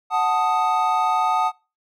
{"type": "chord", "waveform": "triangle", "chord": "D# diminished", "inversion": "first", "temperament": "equal", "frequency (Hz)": [740, 880, 1244.5], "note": ["F#5", "A5", "D#6"], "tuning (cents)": [0, 0, 0], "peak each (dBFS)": -20, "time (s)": [0.1, 1.52], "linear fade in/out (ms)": 50, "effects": ["noise-tail reverb RT60 0.3 s tail -25 dB re dry"]}